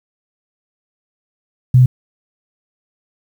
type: tone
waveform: sine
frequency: 126.6 Hz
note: B2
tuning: 43 cents sharp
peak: -5 dBFS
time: 1.74-1.86 s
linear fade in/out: 5 ms
effects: 7-bit